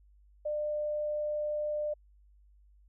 sine tone, 599 Hz, D5, 34 cents sharp, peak -30 dBFS, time 0.45-1.94 s, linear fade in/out 10 ms, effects added 50 Hz sine -58 dBFS peak until 2.88 s

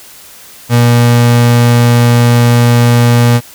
35% pulse tone, 119.6 Hz, A#2, 45 cents sharp, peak -3 dBFS, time 0.69-3.41 s, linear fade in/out 50 ms, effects white hiss -35 dBFS RMS until 3.54 s

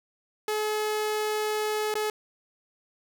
sawtooth tone with dropouts, 426.7 Hz, G#4, 47 cents sharp, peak -22 dBFS, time 0.48-2.1 s, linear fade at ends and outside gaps 2 ms, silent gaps 1.941-1.953 s, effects none

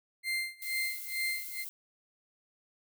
35% pulse tone with tremolo, 2093 Hz, C7, in tune, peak -28 dBFS, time 0.23-1.65 s, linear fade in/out 50 ms, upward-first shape sine, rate 2.2 Hz, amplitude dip 95%
violet noise, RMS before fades -42 dBFS, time 0.62-1.69 s, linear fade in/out 0 ms
effects none

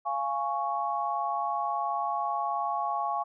sine chord, Db major, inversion first, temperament just, 693 / 831.5 / 1108.7 Hz, F5 / Ab5 / Db6, -14 / +2 / 0 cents, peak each -33 / -31 / -31 dBFS, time 0.05-3.24 s, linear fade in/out 20 ms, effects none

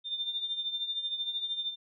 sine tone with tremolo, 3599 Hz, A7, 38 cents sharp, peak -28 dBFS, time 0.04-1.76 s, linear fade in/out 50 ms, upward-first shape triangle, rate 13 Hz, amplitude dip 75%, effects none

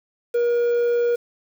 triangle tone with quantisation, 476.7 Hz, A#4, 39 cents sharp, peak -15 dBFS, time 0.34-1.16 s, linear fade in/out 10 ms, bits 7, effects none

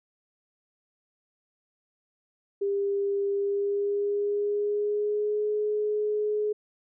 sine tone with pitch glide, 399.8 to 421.6 Hz, G4 to G#4, +34 to +26 cents, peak -24 dBFS, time 2.61-6.53 s, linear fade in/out 10 ms, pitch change +92 cents, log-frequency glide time 3.32-5.48 s, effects none

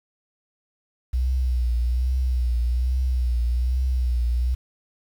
sine tone with vibrato, 61.74 Hz, B1, in tune, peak -19 dBFS, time 1.13-4.55 s, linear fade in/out 10 ms, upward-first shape triangle, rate 1.2 Hz, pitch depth 80 cents each way, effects 8-bit

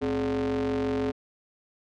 square ring-modulated tone, 80 Hz, D#2, 49 cents sharp, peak -23 dBFS, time 0.01-1.12 s, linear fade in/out 20 ms, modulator 343 Hz, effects low-pass 4000 Hz 12 dB/octave

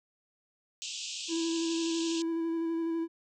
pink band-pass noise, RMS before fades -39 dBFS, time 0.82-2.22 s, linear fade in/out 0 ms, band 2600 to 7900 Hz, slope 96 dB/octave
triangle tone with vibrato, 330.3 Hz, E4, 4 cents sharp, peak -27 dBFS, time 1.28-3.08 s, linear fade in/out 50 ms, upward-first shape square, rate 12 Hz, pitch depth 14 cents each way
effects none

